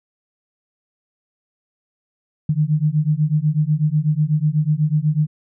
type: beating tone pair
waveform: sine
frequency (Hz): 148.3 / 156.4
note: D3 / D#3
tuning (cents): +17 / +9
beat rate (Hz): 8.1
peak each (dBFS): -18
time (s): 2.49-5.27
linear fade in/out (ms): 5
effects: none